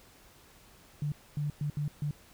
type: tone bursts at uneven times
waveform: sine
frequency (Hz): 147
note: D3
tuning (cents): +2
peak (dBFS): -29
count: 5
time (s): 1.02-1.12 / 1.37-1.5 / 1.61-1.7 / 1.77-1.88 / 2.02-2.11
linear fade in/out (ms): 2
effects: pink hiss -58 dBFS RMS until 2.33 s